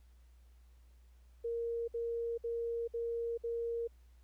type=tone bursts; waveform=sine; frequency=466.2 Hz; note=A#4; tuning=in tune; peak=-34 dBFS; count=5; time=1.44-3.876 s; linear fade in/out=10 ms; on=440 ms; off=59 ms; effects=added 60 Hz sine -58 dBFS peak until 4.23 s + pink hiss -75 dBFS RMS until 4.23 s